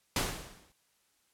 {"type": "noise with exponential decay", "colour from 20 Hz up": "pink", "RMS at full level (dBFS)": -27, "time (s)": [0.16, 0.72], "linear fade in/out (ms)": 2, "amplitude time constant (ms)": 120, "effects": ["white hiss -72 dBFS RMS until 1.33 s", "low-pass 12000 Hz 12 dB/octave"]}